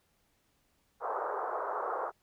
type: band-pass noise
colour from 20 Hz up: white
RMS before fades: -35 dBFS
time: 1-2.12 s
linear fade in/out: 50 ms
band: 400 to 1300 Hz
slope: 48 dB/octave
effects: pink hiss -73 dBFS RMS until 2.22 s